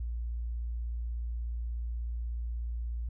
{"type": "tone", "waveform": "sine", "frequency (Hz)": 58.27, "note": "A#1", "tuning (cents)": 0, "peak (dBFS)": -32, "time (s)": [0, 3.09], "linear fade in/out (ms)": 5, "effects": []}